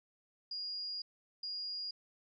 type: tone bursts at uneven times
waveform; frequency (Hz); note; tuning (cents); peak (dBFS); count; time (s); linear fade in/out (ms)
sine; 4853; D#8; -44; -38; 2; 0.51-1.02 / 1.43-1.91; 5
effects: none